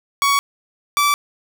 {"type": "tone pair in turn", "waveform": "sawtooth", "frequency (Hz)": [1122, 1158.9], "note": ["C#6", "D6"], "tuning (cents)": [21, -23], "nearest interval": "minor second", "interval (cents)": 56, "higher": "second", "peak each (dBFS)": -10, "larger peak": "neither", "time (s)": [[0.22, 0.39], [0.97, 1.14]], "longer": "neither", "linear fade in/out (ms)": 0, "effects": []}